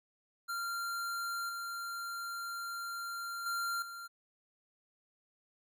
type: tone with level steps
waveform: square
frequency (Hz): 1384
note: F6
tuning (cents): -16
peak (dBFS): -36 / -39 / -34 / -44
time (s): 0.48-4.08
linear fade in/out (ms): 20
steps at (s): 1.49 / 3.46 / 3.82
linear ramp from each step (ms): 2
effects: none